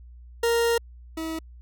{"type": "tone pair in turn", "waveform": "40% pulse", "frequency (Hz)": [466.2, 322], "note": ["A#4", "E4"], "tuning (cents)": [0, -41], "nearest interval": "tritone", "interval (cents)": 641, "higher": "first", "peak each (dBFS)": [-19, -28], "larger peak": "first", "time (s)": [[0.43, 0.78], [1.17, 1.39]], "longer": "first", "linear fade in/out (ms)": 5, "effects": ["added 60 Hz sine -43 dBFS peak until 1.61 s"]}